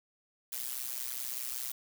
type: noise with amplitude modulation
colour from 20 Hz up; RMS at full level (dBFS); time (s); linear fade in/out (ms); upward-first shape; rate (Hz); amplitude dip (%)
blue; -34; 0.52-1.72; 5; sine; 125; 95
effects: none